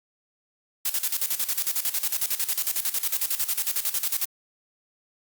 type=noise with tremolo; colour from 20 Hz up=blue; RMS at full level=-24 dBFS; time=0.85-4.25 s; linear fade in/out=5 ms; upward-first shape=square; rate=11 Hz; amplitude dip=75%; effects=Opus 48 kbps

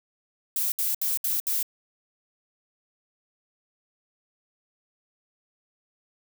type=noise bursts; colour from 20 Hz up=violet; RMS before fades=-26 dBFS; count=5; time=0.56-1.628 s; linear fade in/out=2 ms; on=160 ms; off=67 ms; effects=none

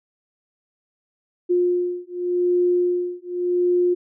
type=beating tone pair; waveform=sine; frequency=355.1 / 355.97 Hz; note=F4 / F4; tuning=+29 / +33 cents; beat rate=0.87 Hz; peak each=-21 dBFS; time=1.49-3.95 s; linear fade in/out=20 ms; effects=none

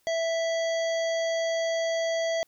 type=harmonic tone; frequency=659.3 Hz; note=E5; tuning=in tune; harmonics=1 / 3 / 5 / 7 / 9 / 10; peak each=-25 / -35 / -39 / -42 / -44 / -45 dBFS; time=0.07-2.43 s; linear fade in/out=0 ms; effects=white hiss -68 dBFS RMS until 2.47 s

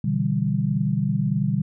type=chord; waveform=sine; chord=E minor seventh; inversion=second; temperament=equal; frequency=123.47 / 146.83 / 164.81 / 196 Hz; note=B2 / D3 / E3 / G3; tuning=0 / 0 / 0 / 0 cents; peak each=-26 / -24 / -28 / -24 dBFS; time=0.04-1.62 s; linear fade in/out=5 ms; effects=none

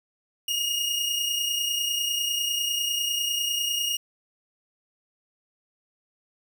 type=tone pair together; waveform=sawtooth; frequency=2855 / 2885 Hz; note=F7 / F#7; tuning=+37 / -44 cents; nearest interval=unison; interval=19 cents; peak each=-22 / -29 dBFS; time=0.48-3.97 s; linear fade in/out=5 ms; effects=none

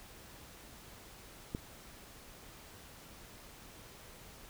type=click; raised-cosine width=3 ms; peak=-23 dBFS; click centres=1.549 s; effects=pink hiss -54 dBFS RMS until 4.49 s

